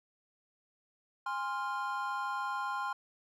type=chord; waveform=triangle; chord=F minor; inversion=first; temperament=equal with one note detuned; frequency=819.6 / 1046.5 / 1396.9 Hz; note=Ab5 / C6 / F6; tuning=-23 / 0 / 0 cents; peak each=-37 / -34 / -37 dBFS; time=1.26-2.93 s; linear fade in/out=5 ms; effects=none